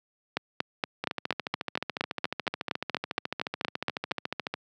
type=two click trains; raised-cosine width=0.3 ms; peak=-14 / -10 dBFS; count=50 / 17; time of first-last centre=1.04-4.54 / 0.37-4.117 s; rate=14 / 4.27 Hz; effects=high-pass 150 Hz 12 dB/octave